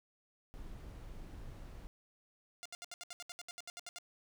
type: noise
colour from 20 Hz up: brown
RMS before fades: -48 dBFS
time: 0.54-1.87 s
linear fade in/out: 0 ms
type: tone bursts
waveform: 5% pulse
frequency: 701 Hz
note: F5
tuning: 6 cents sharp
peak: -33 dBFS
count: 15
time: 2.63-3.985 s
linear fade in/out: 0 ms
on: 25 ms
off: 70 ms
effects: none